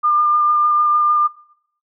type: tone with vibrato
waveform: sine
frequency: 1203 Hz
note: D6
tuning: 41 cents sharp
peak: -12 dBFS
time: 0.03-1.28 s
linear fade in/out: 20 ms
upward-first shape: square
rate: 6.6 Hz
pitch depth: 9 cents each way
effects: noise-tail reverb RT60 0.7 s tail -19 dB re dry